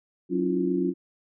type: tone cluster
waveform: sine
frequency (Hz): 184.8 / 276.1 / 322.7 / 351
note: F#3 / C#4 / E4 / F4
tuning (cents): -2 / -7 / -37 / +9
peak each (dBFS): -29 / -27 / -32 / -26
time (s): 0.29-0.94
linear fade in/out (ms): 50
effects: none